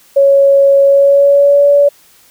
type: tone with pitch glide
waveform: sine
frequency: 554.4 to 571.6 Hz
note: C#5 to D5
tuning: 0 to -47 cents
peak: -4 dBFS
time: 0.16-1.89 s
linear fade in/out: 10 ms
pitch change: +53 cents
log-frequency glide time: 0.83-1.69 s
effects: white hiss -46 dBFS RMS until 2.3 s